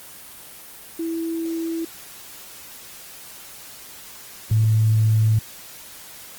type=tone pair in turn; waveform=sine; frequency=329.6 / 109.68 Hz; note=E4 / A2; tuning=0 / -5 cents; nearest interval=octave + perfect fifth; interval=1905 cents; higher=first; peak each=-23 / -14 dBFS; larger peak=second; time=0.99-1.85 / 4.51-5.39 s; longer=second; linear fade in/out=5 ms; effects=white hiss -41 dBFS RMS until 6.38 s + Opus 24 kbps